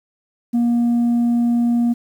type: tone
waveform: sine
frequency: 237.4 Hz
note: A#3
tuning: 32 cents sharp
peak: -11 dBFS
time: 0.53-1.94 s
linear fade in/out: 20 ms
effects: tanh soft clip ceiling -13 dBFS + 8-bit